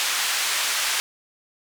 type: band-pass noise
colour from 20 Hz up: pink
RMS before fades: -24 dBFS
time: 0-1 s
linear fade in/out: 0 ms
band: 1500 to 10000 Hz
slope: 12 dB/octave
effects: none